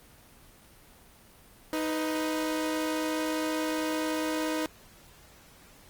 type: tone pair together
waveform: sawtooth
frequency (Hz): 312.3 / 497.2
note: D#4 / B4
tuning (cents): +7 / +12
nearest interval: minor sixth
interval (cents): 805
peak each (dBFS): -25 / -31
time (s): 1.73-4.66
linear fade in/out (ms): 0
effects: pink hiss -55 dBFS RMS until 5.89 s + Opus 24 kbps